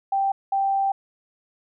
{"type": "tone bursts at uneven times", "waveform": "sine", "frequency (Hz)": 784, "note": "G5", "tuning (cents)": 0, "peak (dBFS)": -19, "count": 2, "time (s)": [[0.12, 0.32], [0.52, 0.92]], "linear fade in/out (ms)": 5, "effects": []}